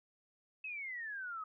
sine exponential sweep, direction down, 2610 to 1249 Hz, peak -40 dBFS, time 0.64-1.44 s, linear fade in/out 5 ms, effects none

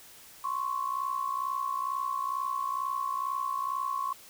sine tone pair together, 1046.5 / 1108.7 Hz, C6 / C#6, 0 / 0 cents, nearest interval minor second, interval 100 cents, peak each -33 / -31 dBFS, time 0.44-4.13 s, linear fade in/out 5 ms, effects white hiss -52 dBFS RMS until 4.29 s

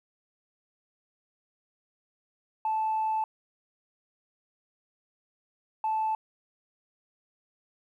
sine tone bursts at uneven times, 875 Hz, A5, 10 cents flat, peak -24 dBFS, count 2, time 2.65-3.24 / 5.84-6.15 s, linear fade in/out 2 ms, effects tanh soft clip ceiling -22 dBFS + 11-bit

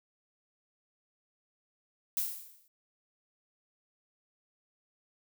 violet noise with exponential decay, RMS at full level -29 dBFS, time 2.17-2.68 s, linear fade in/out 1 ms, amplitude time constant 110 ms, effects none

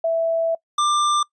sine / square tone pair in turn, 659.3 / 1188.4 Hz, E5 / D6, 0 / +20 cents, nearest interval minor seventh, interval 1020 cents, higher second, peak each -17 dBFS, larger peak neither, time 0.04-0.55 / 0.78-1.23 s, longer first, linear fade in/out 5 ms, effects noise-tail reverb RT60 0.1 s tail -23 dB re dry + resampled to 22050 Hz

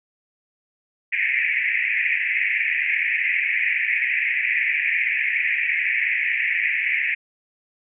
white band-pass noise, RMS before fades -22 dBFS, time 1.12-7.15 s, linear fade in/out 10 ms, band 1800 to 2500 Hz, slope 96 dB/octave, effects none

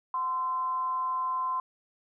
sine tone with frequency modulation, 1034 Hz, C6, 21 cents flat, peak -27 dBFS, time 0.14-1.6 s, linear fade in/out 2 ms, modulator 300 Hz, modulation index 0.23, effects none

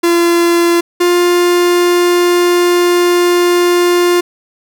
45% pulse tone pair in turn, 342.7 / 352.1 Hz, F4 / F4, -33 / +14 cents, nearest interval unison, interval 47 cents, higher second, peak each -8 dBFS, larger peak neither, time 0.03-0.81 / 1-4.21 s, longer second, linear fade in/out 10 ms, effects none

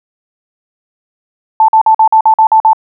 sine tone bursts, 880 Hz, A5, in tune, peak -3 dBFS, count 9, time 1.6-2.732 s, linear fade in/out 2 ms, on 84 ms, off 47 ms, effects none

